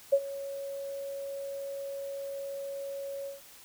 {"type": "tone with ADSR envelope", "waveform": "sine", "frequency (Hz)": 554.4, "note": "C#5", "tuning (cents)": 0, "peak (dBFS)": -17, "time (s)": [0.12, 3.41], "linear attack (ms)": 13, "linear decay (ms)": 59, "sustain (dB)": -18, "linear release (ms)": 150, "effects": ["white hiss -53 dBFS RMS until 3.64 s"]}